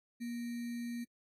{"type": "tone with sample-and-hold", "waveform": "sine", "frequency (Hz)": 237.6, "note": "A#3", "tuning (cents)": 33, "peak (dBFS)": -37, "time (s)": [0.2, 1.05], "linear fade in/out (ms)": 20, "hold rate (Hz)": 2100, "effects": ["AAC 48 kbps"]}